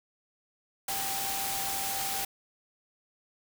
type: tone in noise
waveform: sine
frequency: 784 Hz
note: G5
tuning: in tune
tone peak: -37 dBFS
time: 0.88-2.25 s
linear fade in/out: 5 ms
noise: white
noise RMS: -33 dBFS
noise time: 0.88-2.25 s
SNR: -7 dB
effects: none